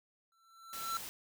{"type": "tone with exponential growth", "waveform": "square", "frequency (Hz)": 1342, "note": "E6", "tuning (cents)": 31, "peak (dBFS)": -33, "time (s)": [0.32, 0.97], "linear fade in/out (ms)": 1, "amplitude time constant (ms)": 140}
{"type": "noise", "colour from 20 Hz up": "white", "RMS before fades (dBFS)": -45, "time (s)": [0.73, 1.09], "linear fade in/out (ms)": 0}
{"effects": []}